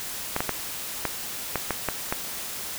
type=clicks; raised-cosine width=0.5 ms; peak=-9 dBFS; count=8; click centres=0.364 / 0.405 / 0.493 / 1.053 / 1.557 / 1.707 / 1.887 / 2.125 s; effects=white hiss -34 dBFS RMS until 2.78 s